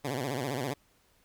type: tone with vibrato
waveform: 10% pulse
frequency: 132.9 Hz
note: C3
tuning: 27 cents sharp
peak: -23 dBFS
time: 0.04-0.74 s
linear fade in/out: 10 ms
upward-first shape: sine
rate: 15 Hz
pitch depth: 170 cents each way
effects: pink hiss -67 dBFS RMS until 1.24 s